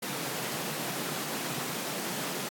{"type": "high-pass noise", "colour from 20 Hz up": "pink", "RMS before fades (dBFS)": -35, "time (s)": [0.02, 2.49], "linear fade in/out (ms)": 10, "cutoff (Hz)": 130, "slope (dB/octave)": 96, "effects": ["AAC 64 kbps"]}